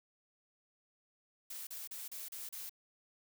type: noise bursts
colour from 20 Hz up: blue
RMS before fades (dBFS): -45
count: 6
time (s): 1.5-2.695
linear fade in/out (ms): 5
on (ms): 170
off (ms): 35
effects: none